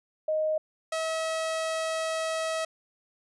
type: tone pair in turn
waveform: sine / sawtooth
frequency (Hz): 622.3 / 643.5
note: D#5 / E5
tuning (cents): 0 / -42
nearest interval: minor second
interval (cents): 58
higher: second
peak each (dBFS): -24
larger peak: neither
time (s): 0.28-0.58 / 0.92-2.65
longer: second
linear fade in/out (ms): 5
effects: resampled to 24000 Hz